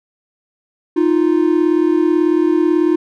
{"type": "tone pair together", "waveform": "triangle", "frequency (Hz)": [311.8, 350], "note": ["D#4", "F4"], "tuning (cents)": [4, 4], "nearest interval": "major second", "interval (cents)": 200, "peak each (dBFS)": [-12, -12], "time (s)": [0.96, 2.96], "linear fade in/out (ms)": 10, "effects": []}